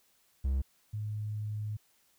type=tone pair in turn; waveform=triangle / sine; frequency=67 / 106.11 Hz; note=C2 / G#2; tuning=+42 / +38 cents; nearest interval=minor sixth; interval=796 cents; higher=second; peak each=-25 / -33 dBFS; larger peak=first; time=0.44-0.62 / 0.93-1.77 s; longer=second; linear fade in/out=10 ms; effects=white hiss -69 dBFS RMS until 2.18 s